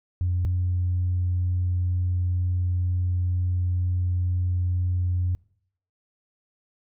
sine tone pair in turn, 89.3 / 89.79 Hz, F2 / F2, +39 / +49 cents, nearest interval unison, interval 10 cents, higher second, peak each -20 dBFS, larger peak neither, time 0.21-0.45 / 0.45-5.35 s, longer second, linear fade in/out 0 ms, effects noise-tail reverb RT60 0.7 s tail -25 dB re dry + tanh soft clip ceiling -17 dBFS

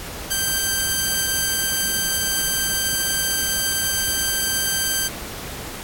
5% pulse tone, 1568 Hz, G6, in tune, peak -8 dBFS, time 0.3-5.09 s, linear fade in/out 20 ms, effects pink hiss -33 dBFS RMS until 5.83 s + AAC 64 kbps

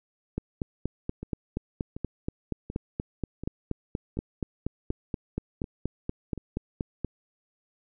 two click trains, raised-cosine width 3 ms, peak -16 / -23 dBFS, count 29 / 8, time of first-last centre 0.38-7.047 / 1.23-6.377 s, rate 4.2 / 1.36 Hz, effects none

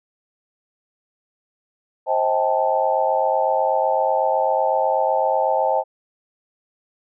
sine chord, A half-diminished seventh, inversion first, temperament just, 528 / 633.6 / 792 / 880 Hz, C5 / Eb5 / G5 / A5, +16 / +31 / +18 / 0 cents, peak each -22 dBFS, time 2.06-5.84 s, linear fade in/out 50 ms, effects none

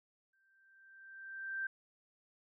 sine tone with exponential growth, 1568 Hz, G6, in tune, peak -34 dBFS, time 0.33-1.67 s, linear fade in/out 5 ms, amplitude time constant 290 ms, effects none

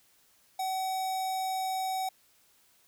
square tone with notch filter, 757 Hz, F#5, 39 cents sharp, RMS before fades -32 dBFS, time 0.59-2.09 s, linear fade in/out 5 ms, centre 2000 Hz, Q 1.7, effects white hiss -65 dBFS RMS until 2.87 s

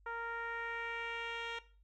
10% pulse tone with low-pass filter sweep, 464.2 Hz, A#4, 7 cents flat, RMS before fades -41 dBFS, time 0.06-1.59 s, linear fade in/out 5 ms, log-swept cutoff 1300 to 3600 Hz, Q 2.1, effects noise-tail reverb RT60 0.4 s tail -17 dB re dry + added 50 Hz sine -62 dBFS peak until 1.83 s

